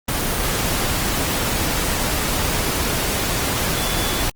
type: tone in noise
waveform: sine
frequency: 3454 Hz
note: A7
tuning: 33 cents flat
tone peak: -30 dBFS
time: 3.77-4.23 s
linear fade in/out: 5 ms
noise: pink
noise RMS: -21 dBFS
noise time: 0.08-4.3 s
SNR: -12 dB
effects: Opus 24 kbps